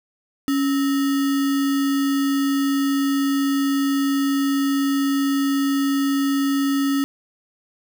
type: tone with sample-and-hold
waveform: sine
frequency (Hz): 277.2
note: C#4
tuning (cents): 0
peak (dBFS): -17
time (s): 0.48-7.04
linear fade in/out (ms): 0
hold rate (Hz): 1575
effects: none